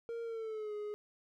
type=tone with pitch glide; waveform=triangle; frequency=464 to 418.2 Hz; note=A#4 to G#4; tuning=-8 to +12 cents; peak=-36 dBFS; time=0.09-0.94 s; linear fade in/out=0 ms; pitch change=-180 cents; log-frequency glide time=0.23-0.74 s; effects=none